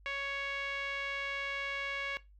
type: tone with low-pass filter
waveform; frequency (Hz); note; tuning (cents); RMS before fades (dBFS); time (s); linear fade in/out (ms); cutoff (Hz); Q
5% pulse; 556; C#5; +5; -37; 0.06-2.17; 0; 2300; 2.3
effects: noise-tail reverb RT60 0.2 s tail -18 dB re dry + added 50 Hz sine -56 dBFS peak until 2.39 s